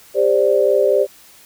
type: chord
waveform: sine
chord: G suspended fourth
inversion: none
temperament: equal with one note detuned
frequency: 399.3 / 523.3 / 587.3 Hz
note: G4 / C5 / D5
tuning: +32 / 0 / 0 cents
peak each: -16 dBFS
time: 0.14-1.07 s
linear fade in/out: 50 ms
effects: white hiss -46 dBFS RMS until 1.45 s